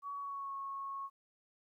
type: tone with pitch glide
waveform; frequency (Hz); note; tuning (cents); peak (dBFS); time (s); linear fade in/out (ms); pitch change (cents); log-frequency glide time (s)
sine; 1128 to 1098.4; C#6 to C#6; +30 to -16; -39; 0.02-1.1; 50; -46; 0.17-0.53
effects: 13-bit